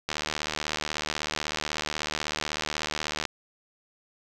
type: click train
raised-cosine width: 0.2 ms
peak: -11 dBFS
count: 242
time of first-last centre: 0.09-3.253 s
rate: 76.2 Hz
effects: none